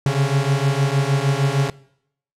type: beating tone pair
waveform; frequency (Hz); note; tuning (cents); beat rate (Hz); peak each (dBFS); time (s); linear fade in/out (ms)
45% pulse; 135.2 / 141.7; C#3 / C#3; -43 / +38; 6.5; -19; 0.06-1.7; 2
effects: noise-tail reverb RT60 0.7 s tail -22 dB re dry + low-pass 9000 Hz 12 dB/octave